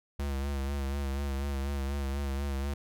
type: tone with vibrato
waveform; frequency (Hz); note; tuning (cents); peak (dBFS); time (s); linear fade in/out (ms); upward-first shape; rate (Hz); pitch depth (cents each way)
square; 69.3; C#2; 0; -31; 0.19-2.74; 5; sine; 4.1; 46
effects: none